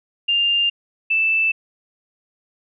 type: tone pair in turn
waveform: sine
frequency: 2800 / 2643 Hz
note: F7 / E7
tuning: +4 / +4 cents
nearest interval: minor second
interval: 100 cents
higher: first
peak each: -15 dBFS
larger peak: neither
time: 0.28-0.7 / 1.1-1.52 s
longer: neither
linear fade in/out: 10 ms
effects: none